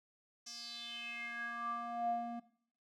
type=tone with band-pass filter sweep; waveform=square; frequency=235.7 Hz; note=A#3; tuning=19 cents sharp; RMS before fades=-42 dBFS; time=0.46-2.4 s; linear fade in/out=10 ms; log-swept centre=5800 to 470 Hz; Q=6.3; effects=noise-tail reverb RT60 0.6 s tail -17 dB re dry